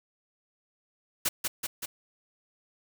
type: noise with echo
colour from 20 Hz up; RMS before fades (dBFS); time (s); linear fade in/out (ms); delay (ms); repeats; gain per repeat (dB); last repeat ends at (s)
white; -26; 1.25-1.29; 10; 190; 3; -3; 1.86
effects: none